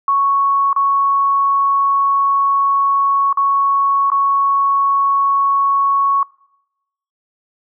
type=tone with dropouts; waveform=sine; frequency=1108.7 Hz; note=C#6; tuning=in tune; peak=-11 dBFS; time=0.08-6.23 s; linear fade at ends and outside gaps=2 ms; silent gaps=0.73-0.762 / 3.328-3.372 / 4.102-4.117 s; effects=noise-tail reverb RT60 0.9 s tail -25 dB re dry